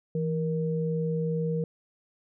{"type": "tone pair together", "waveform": "sine", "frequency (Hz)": [164.07, 470], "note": ["E3", "A#4"], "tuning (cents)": [-8, 14], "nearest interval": "octave + tritone", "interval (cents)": 1822, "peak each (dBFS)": [-27, -30], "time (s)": [0.15, 1.64], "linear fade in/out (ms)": 2, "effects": []}